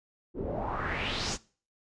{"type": "noise with low-pass filter sweep", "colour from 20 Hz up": "pink", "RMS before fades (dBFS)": -33, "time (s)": [0.34, 1.38], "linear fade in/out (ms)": 50, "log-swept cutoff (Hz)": [340, 7300], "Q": 3.3, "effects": ["noise-tail reverb RT60 0.4 s tail -21 dB re dry", "resampled to 22050 Hz"]}